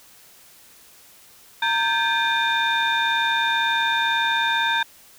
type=tone cluster; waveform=sine; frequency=918 / 1571 / 1713 / 2409 / 3623 Hz; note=A#5 / G6 / A6 / D7 / A7; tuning=-27 / +3 / -47 / +43 / +50 cents; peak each=-22 / -22 / -28 / -29 / -24 dBFS; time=1.62-4.83 s; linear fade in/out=5 ms; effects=tanh soft clip ceiling -12 dBFS + white hiss -50 dBFS RMS until 5.18 s